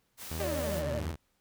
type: noise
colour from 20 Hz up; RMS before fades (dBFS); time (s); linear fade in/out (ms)
white; -43; 0.17-0.83; 50
type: tone with pitch glide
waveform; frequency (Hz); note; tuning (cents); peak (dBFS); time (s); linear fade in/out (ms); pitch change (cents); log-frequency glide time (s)
sawtooth; 80.4 to 76.95; E2 to D#2; -43 to -19; -31; 0.31-1.12; 5; -76; 0.51-0.82
type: exponential sweep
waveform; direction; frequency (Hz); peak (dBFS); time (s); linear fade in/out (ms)
sawtooth; down; 420 to 71.9; -33; 0.39-1.16; 10
type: tone with vibrato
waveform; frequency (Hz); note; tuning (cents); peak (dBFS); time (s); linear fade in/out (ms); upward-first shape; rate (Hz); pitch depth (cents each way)
triangle; 588; D5; +2; -31; 0.4-1; 10; sine; 13; 70
effects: pink hiss -74 dBFS RMS until 1.4 s